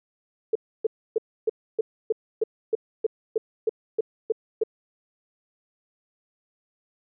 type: tone bursts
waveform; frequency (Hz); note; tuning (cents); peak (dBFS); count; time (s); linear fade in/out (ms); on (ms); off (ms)
sine; 442.3; A4; +9; -18; 14; 0.53-4.636; 5; 24; 290
effects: none